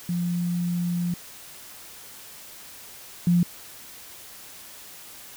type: tone pair in turn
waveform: sine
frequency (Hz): 174.61 / 174.61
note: F3 / F3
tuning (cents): 0 / 0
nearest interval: unison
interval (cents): 0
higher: neither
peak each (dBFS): -23 / -16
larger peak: second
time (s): 0.09-1.14 / 3.27-3.43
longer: first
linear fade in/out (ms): 2
effects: white hiss -44 dBFS RMS until 5.36 s